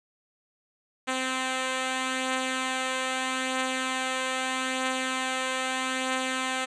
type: beating tone pair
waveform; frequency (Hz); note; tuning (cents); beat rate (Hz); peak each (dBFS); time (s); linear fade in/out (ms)
5% pulse; 259.5 / 260.29; C4 / C4; -14 / -9; 0.79; -16 / -25; 1.07-6.66; 20
effects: resampled to 24000 Hz